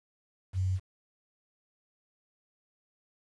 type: tone with quantisation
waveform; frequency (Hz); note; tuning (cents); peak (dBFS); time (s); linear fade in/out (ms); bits
sine; 93.4; F#2; +17; -26; 0.53-0.8; 50; 9
effects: resampled to 24000 Hz